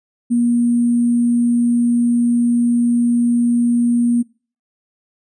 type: tone with sample-and-hold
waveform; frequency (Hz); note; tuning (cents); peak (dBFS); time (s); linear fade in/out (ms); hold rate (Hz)
sine; 238.4; A#3; +39; -12; 0.3-4.23; 20; 8820
effects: noise-tail reverb RT60 0.4 s tail -24 dB re dry + resampled to 22050 Hz